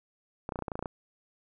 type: clicks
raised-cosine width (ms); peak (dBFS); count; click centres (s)
1; -20; 11; 0.491 / 0.522 / 0.558 / 0.59 / 0.623 / 0.682 / 0.718 / 0.755 / 0.792 / 0.826 / 0.858
effects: none